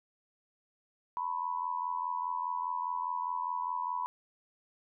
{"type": "tone with amplitude modulation", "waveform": "sine", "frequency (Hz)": 987.8, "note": "B5", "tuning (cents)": 0, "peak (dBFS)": -28, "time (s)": [1.17, 4.06], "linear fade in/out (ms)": 0, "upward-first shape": "sine", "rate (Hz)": 84.9, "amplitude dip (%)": 80, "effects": []}